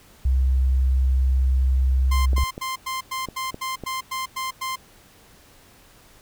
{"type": "tone", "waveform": "sine", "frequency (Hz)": 65.1, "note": "C2", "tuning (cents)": -8, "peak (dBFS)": -16, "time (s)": [0.25, 2.44], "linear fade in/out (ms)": 5}
{"type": "tone bursts", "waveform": "sawtooth", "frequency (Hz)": 1046.5, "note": "C6", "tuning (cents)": 0, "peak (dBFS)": -22, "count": 11, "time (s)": [2.11, 4.76], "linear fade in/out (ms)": 10, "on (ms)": 150, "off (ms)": 100}
{"type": "clicks", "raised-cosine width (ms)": 2, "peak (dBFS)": -19, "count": 6, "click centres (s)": [2.332, 2.381, 2.579, 3.287, 3.544, 3.837]}
{"effects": ["pink hiss -52 dBFS RMS until 6.21 s"]}